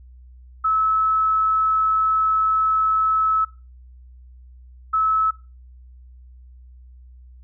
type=tone bursts at uneven times; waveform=sine; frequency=1299 Hz; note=E6; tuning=26 cents flat; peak=-16 dBFS; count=2; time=0.64-3.45 / 4.93-5.31 s; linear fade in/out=10 ms; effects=noise-tail reverb RT60 0.3 s tail -19 dB re dry + added 62 Hz sine -42 dBFS peak until 7.43 s